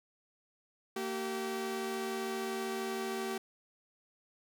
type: tone pair together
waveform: sawtooth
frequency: 228.9 / 384.9 Hz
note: A#3 / G4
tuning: -31 / -32 cents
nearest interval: major sixth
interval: 899 cents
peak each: -36 / -32 dBFS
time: 0.96-3.38 s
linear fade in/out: 5 ms
effects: none